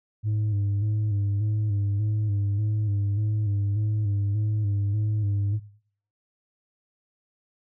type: tone with vibrato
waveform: sine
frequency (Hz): 103.7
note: G#2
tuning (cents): -2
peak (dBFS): -19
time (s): 0.23-5.6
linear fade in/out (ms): 50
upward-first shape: square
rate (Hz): 1.7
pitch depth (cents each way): 48
effects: noise-tail reverb RT60 0.6 s tail -22 dB re dry + tanh soft clip ceiling -21 dBFS